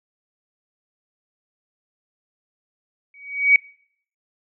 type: tone with exponential growth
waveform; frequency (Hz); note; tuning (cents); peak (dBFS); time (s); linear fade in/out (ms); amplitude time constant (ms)
sine; 2260; C#7; +33; -7; 3.14-3.56; 2; 90
effects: noise-tail reverb RT60 0.6 s tail -24 dB re dry